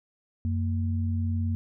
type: tone pair together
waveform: sine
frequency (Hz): 91.2 / 229.8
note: F#2 / A#3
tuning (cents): -24 / -25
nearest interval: octave + major third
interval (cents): 1599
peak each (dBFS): -25 / -32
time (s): 0.45-1.55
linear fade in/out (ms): 0
effects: none